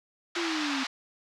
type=band-pass noise; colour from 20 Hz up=pink; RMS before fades=-33 dBFS; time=0.35-0.87 s; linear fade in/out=5 ms; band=870 to 5300 Hz; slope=24 dB/octave
type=linear sweep; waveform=sine; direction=down; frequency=349.4 to 260 Hz; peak=-30 dBFS; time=0.36-0.84 s; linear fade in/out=10 ms
effects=none